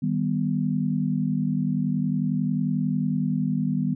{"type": "chord", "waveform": "sine", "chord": "Eb augmented", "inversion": "none", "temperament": "equal", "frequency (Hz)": [155.56, 196, 246.9], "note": ["Eb3", "G3", "B3"], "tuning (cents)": [0, 0, 0], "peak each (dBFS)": -26, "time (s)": [0.02, 3.95], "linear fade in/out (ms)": 10, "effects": []}